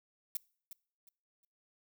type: noise with echo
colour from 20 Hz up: violet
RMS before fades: -35 dBFS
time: 0.35-0.37 s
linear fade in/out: 2 ms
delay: 360 ms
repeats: 3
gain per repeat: -12 dB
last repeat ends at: 1.45 s
effects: noise-tail reverb RT60 0.5 s tail -24 dB re dry